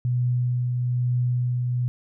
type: tone with tremolo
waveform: sine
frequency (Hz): 123.47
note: B2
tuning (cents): 0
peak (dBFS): -19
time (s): 0.05-1.88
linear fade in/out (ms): 0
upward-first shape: triangle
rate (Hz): 1.1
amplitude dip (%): 30
effects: none